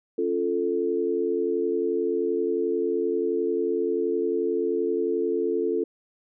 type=chord; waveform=sine; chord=Db augmented; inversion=none; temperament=equal; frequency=277.2 / 349.2 / 440 Hz; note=Db4 / F4 / A4; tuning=0 / 0 / 0 cents; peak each=-31 / -26 / -25 dBFS; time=0.18-5.84 s; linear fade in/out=5 ms; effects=none